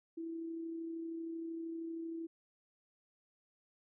sine tone with amplitude modulation, 329.6 Hz, E4, in tune, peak -38 dBFS, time 0.17-2.27 s, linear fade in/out 10 ms, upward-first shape sine, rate 32.9 Hz, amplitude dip 30%, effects none

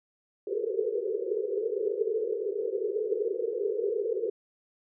white band-pass noise, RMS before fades -30 dBFS, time 0.47-4.3 s, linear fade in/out 5 ms, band 380 to 480 Hz, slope 96 dB/octave, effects none

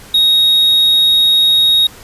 triangle tone, 3760 Hz, A#7, 14 cents sharp, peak -6 dBFS, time 0.14-1.87 s, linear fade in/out 5 ms, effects pink hiss -37 dBFS RMS until 2.03 s + resampled to 32000 Hz

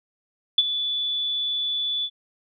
sine tone with ADSR envelope, 3462 Hz, A7, 29 cents flat, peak -11 dBFS, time 0.58-2.1 s, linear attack 4 ms, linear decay 36 ms, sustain -12 dB, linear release 59 ms, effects none

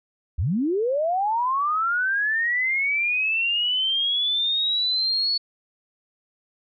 sine linear sweep, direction up, 60 to 4435 Hz, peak -20 dBFS, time 0.38-5.38 s, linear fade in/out 10 ms, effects none

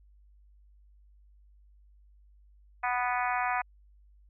harmonic tone, 246.9 Hz, B3, in tune, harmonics 3 / 4 / 5 / 6 / 7 / 8 / 9 / 10, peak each -31 / -33 / -35 / -37 / -38 / -39 / -40 / -41 dBFS, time 2.83-3.62 s, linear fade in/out 10 ms, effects added 50 Hz sine -56 dBFS peak until 4.29 s

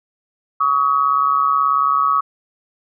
sine tone pair together, 1130.6 / 1269 Hz, C#6 / D#6, +34 / +34 cents, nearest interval major second, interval 200 cents, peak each -16 dBFS, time 0.6-2.21 s, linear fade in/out 10 ms, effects none

